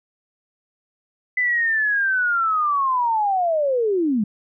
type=linear sweep; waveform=sine; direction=down; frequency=2016 to 195.6 Hz; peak=-17 dBFS; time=1.37-4.24 s; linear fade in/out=5 ms; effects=none